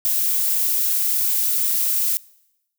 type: noise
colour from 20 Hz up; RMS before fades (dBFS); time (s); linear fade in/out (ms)
violet; -20; 0.05-2.17; 0
effects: noise-tail reverb RT60 0.9 s tail -23 dB re dry